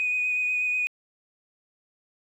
sine tone with vibrato, 2487 Hz, D#7, 1 cent flat, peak -22 dBFS, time 0-0.87 s, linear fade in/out 0 ms, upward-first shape sine, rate 8.2 Hz, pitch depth 16 cents each way, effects tanh soft clip ceiling -18 dBFS + 10-bit

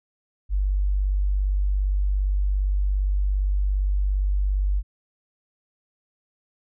sine tone, 48.71 Hz, G1, 10 cents flat, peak -19 dBFS, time 0.49-4.83 s, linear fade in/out 50 ms, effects none

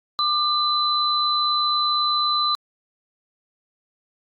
sine tone pair together, 1194 / 4016 Hz, D6 / B7, +28 / +28 cents, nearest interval octave + major sixth, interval 2100 cents, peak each -21 dBFS, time 0.19-2.55 s, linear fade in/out 0 ms, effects AAC 48 kbps

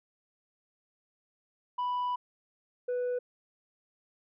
sine tone pair in turn, 987.8 / 493.9 Hz, B5 / B4, 0 / 0 cents, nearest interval octave, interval 1200 cents, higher first, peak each -26 dBFS, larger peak neither, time 1.78-2.16 / 2.88-3.19 s, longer first, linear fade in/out 10 ms, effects tanh soft clip ceiling -28 dBFS

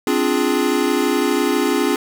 square chord, D half-diminished seventh, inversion third, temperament equal, 261.6 / 293.7 / 349.2 / 415.3 Hz, C4 / D4 / F4 / Ab4, 0 / 0 / 0 / 0 cents, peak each -22 dBFS, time 0.07-1.96 s, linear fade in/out 2 ms, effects none

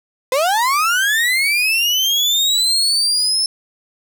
35% pulse linear sweep, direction up, 493.9 to 5300 Hz, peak -12 dBFS, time 0.32-3.46 s, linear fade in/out 2 ms, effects none

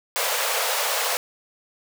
pink high-pass noise, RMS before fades -24 dBFS, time 0.16-1.17 s, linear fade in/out 0 ms, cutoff 450 Hz, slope 96 dB/octave, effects none

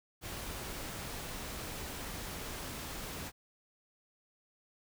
pink noise, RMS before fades -42 dBFS, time 0.21-3.32 s, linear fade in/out 50 ms, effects none

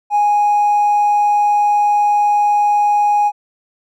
triangle tone with hard clipping, 828 Hz, G#5, 5 cents flat, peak -10 dBFS, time 0.1-3.32 s, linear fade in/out 50 ms, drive 2 dB, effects none

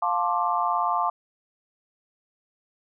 sine chord, D minor seventh, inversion first, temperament just, 704.8 / 881 / 1057.2 / 1174.7 Hz, F5 / A5 / C6 / D6, +16 / +2 / +18 / 0 cents, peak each -27 dBFS, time 0.02-1.1 s, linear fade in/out 5 ms, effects none

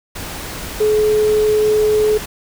sine tone in noise, 426.7 Hz, G#4, 47 cents sharp, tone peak -11 dBFS, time 0.8-2.18 s, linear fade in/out 10 ms, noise pink, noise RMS -28 dBFS, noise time 0.15-2.26 s, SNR +14 dB, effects none

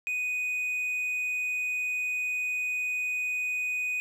triangle tone, 2489 Hz, D#7, in tune, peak -26 dBFS, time 0.07-4 s, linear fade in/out 0 ms, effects none

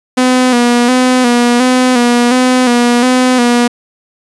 sawtooth tone with vibrato, 247.2 Hz, B3, 2 cents sharp, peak -3 dBFS, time 0.17-3.68 s, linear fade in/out 10 ms, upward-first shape square, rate 1.4 Hz, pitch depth 46 cents each way, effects resampled to 24000 Hz

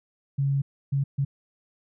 sine tone bursts at uneven times, 138.59 Hz, C#3, in tune, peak -21 dBFS, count 3, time 0.38-0.62 / 0.92-1.04 / 1.18-1.25 s, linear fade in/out 10 ms, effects none

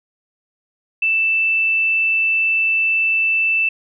sine tone, 2651 Hz, E7, 9 cents sharp, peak -14 dBFS, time 1.02-3.69 s, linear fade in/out 5 ms, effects none

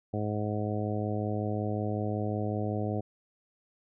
harmonic tone, 105.4 Hz, G#2, 26 cents sharp, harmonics 1 / 2 / 3 / 4 / 5 / 6 / 7, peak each -32 / -35 / -37 / -38 / -39 / -40 / -40 dBFS, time 0.13-3.01 s, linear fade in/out 10 ms, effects none

